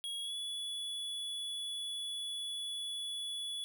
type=tone with pitch glide; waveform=square; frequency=3314 to 3411 Hz; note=G#7 to G#7; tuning=-4 to +46 cents; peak=-38 dBFS; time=0.04-3.64 s; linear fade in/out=0 ms; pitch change=+50 cents; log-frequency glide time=0.21-0.35 s; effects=none